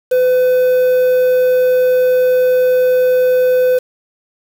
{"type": "tone with quantisation", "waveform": "triangle", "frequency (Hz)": 505, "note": "B4", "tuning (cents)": 39, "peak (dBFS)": -7, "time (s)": [0.11, 3.79], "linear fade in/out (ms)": 10, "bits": 5, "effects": []}